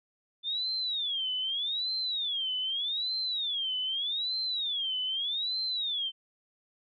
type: tone with vibrato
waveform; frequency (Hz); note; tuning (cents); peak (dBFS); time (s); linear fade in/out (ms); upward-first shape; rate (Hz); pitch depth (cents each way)
sine; 3520; A7; 0; -29; 0.43-6.12; 50; sine; 0.82; 270
effects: none